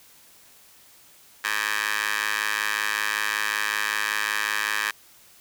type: tone with high-pass filter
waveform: 15% pulse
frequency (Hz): 105.3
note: G#2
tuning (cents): +24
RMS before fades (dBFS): -26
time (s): 1.44-4.91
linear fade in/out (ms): 5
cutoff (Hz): 1600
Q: 2.4
effects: white hiss -53 dBFS RMS until 5.4 s